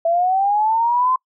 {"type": "linear sweep", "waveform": "sine", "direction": "up", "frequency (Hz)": [659.3, 1039], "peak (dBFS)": -14, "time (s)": [0.05, 1.16], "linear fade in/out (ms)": 5, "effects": ["noise-tail reverb RT60 0.1 s tail -26 dB re dry"]}